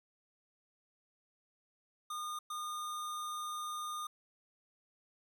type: tone bursts at uneven times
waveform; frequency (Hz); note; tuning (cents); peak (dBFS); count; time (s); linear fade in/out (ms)
square; 1219; D#6; -36; -39; 2; 2.1-2.39 / 2.5-4.07; 5
effects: none